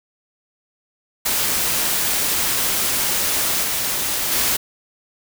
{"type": "noise with level steps", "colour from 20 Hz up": "white", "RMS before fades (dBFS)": [-20, -22, -19], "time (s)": [1.25, 4.57], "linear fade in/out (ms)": 10, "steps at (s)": [3.63, 4.31], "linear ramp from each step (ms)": 10, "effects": []}